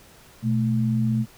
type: tone pair together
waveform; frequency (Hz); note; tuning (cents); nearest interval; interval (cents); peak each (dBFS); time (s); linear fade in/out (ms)
sine; 122.69 / 218.6; B2 / A3; -11 / -11; minor seventh; 1000; -22; 0.42-1.26; 50
effects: pink hiss -51 dBFS RMS until 1.37 s